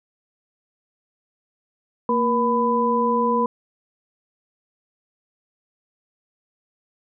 sine tone cluster, 231.7 / 477.9 / 998 Hz, A#3 / A#4 / B5, -10 / +43 / +18 cents, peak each -23 / -22 / -20 dBFS, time 2.09-3.46 s, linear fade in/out 2 ms, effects none

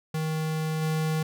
square tone with level steps, 157.4 Hz, D#3, 20 cents sharp, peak -27 / -25 dBFS, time 0.14-1.23 s, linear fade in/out 5 ms, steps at 0.81 s, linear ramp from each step 20 ms, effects none

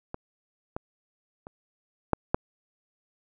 clicks, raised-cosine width 1 ms, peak -20 / -18 / -27 / -7 / -7 dBFS, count 5, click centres 0.144 / 0.765 / 1.469 / 2.133 / 2.345 s, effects none

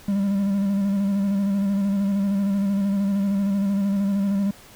triangle tone with vibrato, 198.5 Hz, G3, 22 cents sharp, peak -17 dBFS, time 0.08-4.51 s, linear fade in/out 5 ms, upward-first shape square, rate 13 Hz, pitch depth 30 cents each way, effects pink hiss -47 dBFS RMS until 4.75 s

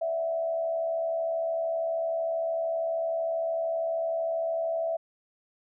sine tone with frequency modulation, 659 Hz, E5, 1 cent flat, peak -26 dBFS, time 0.01-4.97 s, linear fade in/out 10 ms, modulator 73 Hz, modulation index 0.44, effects none

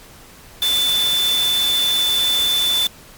sine tone in noise, 3514 Hz, A7, 3 cents flat, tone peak -15 dBFS, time 0.62-2.87 s, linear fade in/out 2 ms, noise white, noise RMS -25 dBFS, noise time 0.62-2.87 s, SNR +7 dB, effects pink hiss -43 dBFS RMS until 3.17 s + MP3 96 kbps

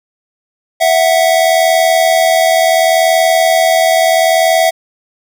square tone pair together, 659.3 / 740 Hz, E5 / F#5, 0 / 0 cents, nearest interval major second, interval 200 cents, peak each -10 / -13 dBFS, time 0.8-4.71 s, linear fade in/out 20 ms, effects none

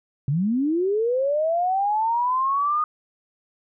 sine linear sweep, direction up, 128.8 to 1238 Hz, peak -19 dBFS, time 0.28-2.84 s, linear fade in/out 2 ms, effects none

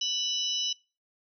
harmonic tone with a mistuned harmonic, 987.8 Hz, B5, in tune, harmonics 3 / 4 / 5 / 6, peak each -29 / -36 / -34 / -35 dBFS, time 0.01-0.73 s, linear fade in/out 5 ms, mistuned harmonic 5, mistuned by +100 cents, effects noise-tail reverb RT60 0.3 s tail -22 dB re dry

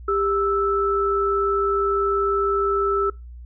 sine tone pair together, 398.2 / 1317 Hz, G4 / E6, +27 / -2 cents, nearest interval octave + major sixth, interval 2071 cents, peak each -21 dBFS, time 0.08-3.1 s, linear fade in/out 5 ms, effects noise-tail reverb RT60 0.2 s tail -22 dB re dry + added 60 Hz sine -36 dBFS peak until 3.45 s

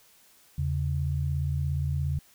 sine tone pair together, 81.48 / 138.59 Hz, E2 / C#3, -20 / 0 cents, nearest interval major sixth, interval 920 cents, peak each -28 dBFS, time 0.58-2.19 s, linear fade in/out 5 ms, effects white hiss -59 dBFS RMS until 2.34 s

